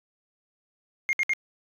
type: tone bursts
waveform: sine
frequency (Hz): 2131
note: C7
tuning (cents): +31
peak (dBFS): -19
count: 3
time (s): 1.09-1.334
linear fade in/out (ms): 0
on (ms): 40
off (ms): 62
effects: tanh soft clip ceiling -20 dBFS